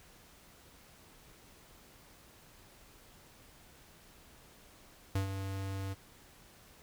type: tone with ADSR envelope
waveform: square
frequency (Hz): 97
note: G2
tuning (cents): -18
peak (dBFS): -29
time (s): 5.15-5.95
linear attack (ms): 5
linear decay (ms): 110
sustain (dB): -8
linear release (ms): 27
effects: pink hiss -59 dBFS RMS until 6.82 s